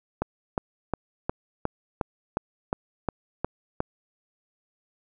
click train, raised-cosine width 1 ms, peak -11 dBFS, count 11, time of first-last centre 0.22-3.804 s, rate 2.79 Hz, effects none

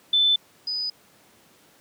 sine tone pair in turn, 3520 / 4978 Hz, A7 / D#8, 0 / 0 cents, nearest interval tritone, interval 600 cents, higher second, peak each -16 / -25 dBFS, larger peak first, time 0.13-0.36 / 0.67-0.9 s, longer neither, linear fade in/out 5 ms, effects pink hiss -56 dBFS RMS until 1.8 s + high-pass 150 Hz 12 dB/octave

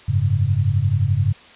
sine chord, F# suspended second, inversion none, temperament just, 92.5 / 104.06 / 138.75 Hz, F#2 / G#2 / C#3, 0 / +4 / +2 cents, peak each -21 / -18 / -21 dBFS, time 0.08-1.33 s, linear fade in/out 10 ms, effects white hiss -45 dBFS RMS until 1.55 s + resampled to 8000 Hz

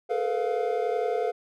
triangle tone cluster, 426.8 / 457.8 / 500 / 702 Hz, G#4 / A#4 / B4 / F5, +47 / -31 / +21 / +9 cents, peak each -28 dBFS, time 0.09-1.32 s, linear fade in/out 20 ms, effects none

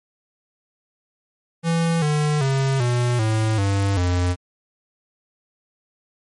square tone with pitch steps, 166.4 / 149.97 / 135.16 / 121.81 / 109.78 / 98.94 / 89.17 Hz, E3 / D3 / C#3 / B2 / A2 / G2 / F2, +17 / +37 / -43 / -23 / -3 / +17 / +37 cents, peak -18 dBFS, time 1.63-4.36 s, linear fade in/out 50 ms, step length 390 ms, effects MP3 48 kbps

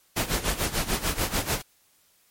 pink noise with tremolo, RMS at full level -24 dBFS, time 0.16-1.62 s, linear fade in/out 10 ms, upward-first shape sine, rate 6.8 Hz, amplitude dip 80%, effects white hiss -63 dBFS RMS until 2.3 s + MP3 64 kbps

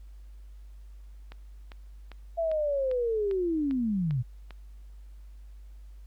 click train, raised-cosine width 0.3 ms, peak -29 dBFS, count 9, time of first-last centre 1.32-4.507 s, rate 2.51 Hz
sine linear sweep, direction down, 676 to 114.5 Hz, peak -25 dBFS, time 2.37-4.23 s, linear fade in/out 20 ms
effects added 50 Hz sine -44 dBFS peak until 6.06 s + pink hiss -69 dBFS RMS until 6.06 s

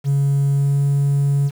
triangle tone with pitch glide, 140 to 140.97 Hz, C#3 to C#3, +18 to +29 cents, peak -11 dBFS, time 0.04-1.51 s, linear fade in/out 50 ms, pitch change +11 cents, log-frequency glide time 0.57-0.82 s, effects tanh soft clip ceiling -9 dBFS + 7-bit

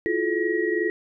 sine tone cluster, 335.9 / 358.3 / 429.3 / 1903 Hz, E4 / F4 / A4 / A#6, +33 / +44 / -43 / +35 cents, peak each -27 / -26 / -26 / -28 dBFS, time 0.06-0.9 s, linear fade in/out 0 ms, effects none

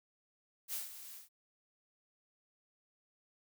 blue noise with ADSR envelope, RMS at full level -38 dBFS, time 0.68-1.29 s, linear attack 53 ms, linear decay 150 ms, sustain -12 dB, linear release 130 ms, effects none

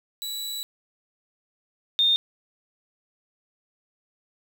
sawtooth / sine tone pair in turn, 3933 / 3647 Hz, B7 / A#7, -8 / -39 cents, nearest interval minor second, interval 131 cents, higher first, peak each -27 / -17 dBFS, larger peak second, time 0.22-0.63 / 1.99-2.16 s, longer first, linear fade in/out 0 ms, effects 8-bit

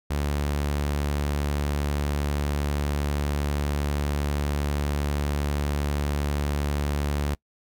sawtooth tone, 72.5 Hz, D2, 22 cents flat, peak -20 dBFS, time 0.1-7.35 s, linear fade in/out 10 ms, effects noise-tail reverb RT60 0.1 s tail -25 dB re dry

